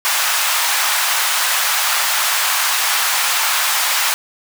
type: high-pass noise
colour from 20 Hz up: pink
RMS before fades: -17 dBFS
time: 0.05-4.14 s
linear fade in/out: 0 ms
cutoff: 890 Hz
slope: 24 dB/octave
effects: none

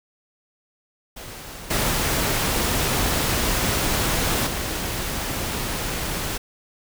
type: noise with level steps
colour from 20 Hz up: pink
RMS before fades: -37 / -22 / -27 dBFS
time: 1.16-6.38 s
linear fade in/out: 10 ms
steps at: 1.7 / 4.46 s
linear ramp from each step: 10 ms
effects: none

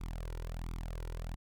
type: tone with flanger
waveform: sawtooth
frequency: 41.39 Hz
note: E1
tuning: 8 cents sharp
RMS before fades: -40 dBFS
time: 0-1.36 s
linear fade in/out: 20 ms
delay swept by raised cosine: 0.84 to 2.14 ms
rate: 1.4 Hz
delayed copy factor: +0.8
effects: none

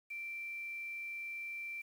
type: tone with quantisation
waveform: sine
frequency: 2349 Hz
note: D7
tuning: in tune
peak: -40 dBFS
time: 0.1-1.82 s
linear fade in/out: 10 ms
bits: 10
effects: none

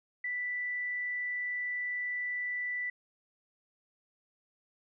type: tone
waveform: sine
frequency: 1975.5 Hz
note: B6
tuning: in tune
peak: -32 dBFS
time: 0.24-2.9 s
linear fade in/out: 5 ms
effects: none

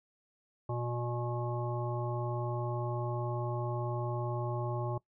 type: harmonic tone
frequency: 120.6 Hz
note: B2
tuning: 41 cents flat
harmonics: 1 / 3 / 5 / 7 / 9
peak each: -34 / -39 / -41 / -42 / -44 dBFS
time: 0.69-4.98 s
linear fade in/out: 5 ms
effects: noise-tail reverb RT60 0.1 s tail -21 dB re dry

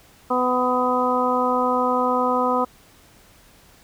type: harmonic tone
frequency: 250.7 Hz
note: B3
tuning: 26 cents sharp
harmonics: 1 / 2 / 3 / 4 / 5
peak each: -25 / -23 / -26 / -23 / -24 dBFS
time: 0.3-2.65 s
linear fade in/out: 10 ms
effects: pink hiss -52 dBFS RMS until 3.83 s

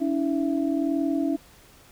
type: tone cluster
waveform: sine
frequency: 281.7 / 323.1 / 668 Hz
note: C#4 / E4 / E5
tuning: +28 / -35 / +23 cents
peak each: -24 / -26 / -33 dBFS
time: 0-1.37 s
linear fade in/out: 20 ms
effects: pink hiss -53 dBFS RMS until 1.91 s

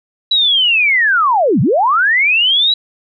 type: linear two-way sweep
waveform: sine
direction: down then up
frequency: 3951 to 110 to 3951 Hz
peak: -9 dBFS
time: 0.31-2.74 s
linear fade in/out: 5 ms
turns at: 1.61 s
effects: none

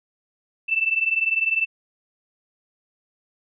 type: tone pair together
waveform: sine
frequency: 2641 / 2661 Hz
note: E7 / E7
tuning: +3 / +16 cents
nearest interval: unison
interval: 13 cents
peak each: -23 / -21 dBFS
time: 0.68-1.66 s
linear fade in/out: 20 ms
effects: none

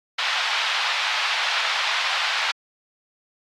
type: band-pass noise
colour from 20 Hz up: white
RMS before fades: -24 dBFS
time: 0.18-2.52 s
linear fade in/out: 10 ms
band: 800 to 3900 Hz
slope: 24 dB/octave
effects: AAC 64 kbps

